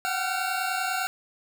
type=tone cluster; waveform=25% pulse; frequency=734 / 764 / 1375 Hz; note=F#5 / G5 / F6; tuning=-14 / -45 / -27 cents; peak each=-27 dBFS; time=0.05-1.07 s; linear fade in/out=0 ms; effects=none